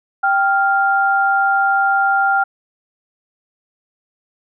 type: tone pair together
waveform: sine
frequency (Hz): 784.7 / 1396.9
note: G5 / F6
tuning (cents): +2 / 0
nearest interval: minor seventh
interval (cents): 998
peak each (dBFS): -15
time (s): 0.23-2.44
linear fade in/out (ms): 10
effects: none